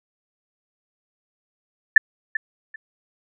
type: tone with echo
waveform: sine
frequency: 1760 Hz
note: A6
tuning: in tune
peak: -5 dBFS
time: 1.96-1.98 s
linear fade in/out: 5 ms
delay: 390 ms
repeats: 2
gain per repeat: -14 dB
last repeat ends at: 2.76 s
effects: none